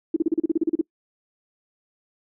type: tone bursts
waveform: sine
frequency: 324.9 Hz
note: E4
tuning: 25 cents flat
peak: -16 dBFS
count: 12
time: 0.14-0.813 s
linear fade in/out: 5 ms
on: 24 ms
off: 35 ms
effects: noise-tail reverb RT60 0.1 s tail -25 dB re dry